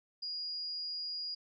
sine tone, 4867 Hz, D#8, 39 cents flat, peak -36 dBFS, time 0.22-1.35 s, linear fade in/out 10 ms, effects MP3 96 kbps

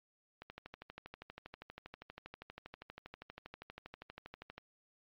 click train, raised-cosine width 0.3 ms, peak -30 dBFS, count 53, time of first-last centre 0.42-4.58 s, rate 12.5 Hz, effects low-pass 4000 Hz 12 dB/octave + MP3 48 kbps

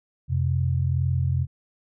sine tone pair together, 88.78 / 130.81 Hz, F2 / C3, +29 / 0 cents, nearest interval perfect fifth, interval 671 cents, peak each -23 dBFS, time 0.28-1.47 s, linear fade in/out 50 ms, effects none

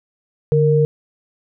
sine tone pair together, 146.8 / 463.2 Hz, D3 / A#4, 0 / -11 cents, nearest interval octave + minor sixth, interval 1989 cents, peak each -14 dBFS, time 0.52-0.85 s, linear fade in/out 0 ms, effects none

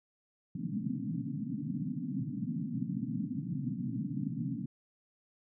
white band-pass noise, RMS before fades -36 dBFS, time 0.55-4.66 s, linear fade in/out 5 ms, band 120 to 280 Hz, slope 96 dB/octave, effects none

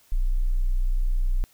sine tone, 30.78 Hz, B0, 5 cents flat, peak -19 dBFS, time 0.12-1.44 s, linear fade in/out 0 ms, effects white hiss -59 dBFS RMS until 1.53 s

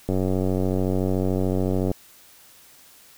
click train, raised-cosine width 2 ms, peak -11 dBFS, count 172, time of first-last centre 0.09-1.915 s, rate 93.7 Hz, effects white hiss -51 dBFS RMS until 3.17 s

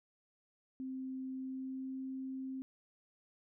sine tone with pitch glide, 261.6 to 263.7 Hz, C4 to C4, 0 to +14 cents, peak -39 dBFS, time 0.8-2.62 s, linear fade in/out 0 ms, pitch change +14 cents, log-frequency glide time 1.33-2 s, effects none

